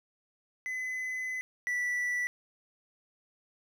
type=tone pair in turn; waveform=triangle; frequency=2021 / 1963.5 Hz; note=B6 / B6; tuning=+39 / -11 cents; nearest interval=unison; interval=50 cents; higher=first; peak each=-31 / -27 dBFS; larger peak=second; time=0.66-1.41 / 1.67-2.27 s; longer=first; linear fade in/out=0 ms; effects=none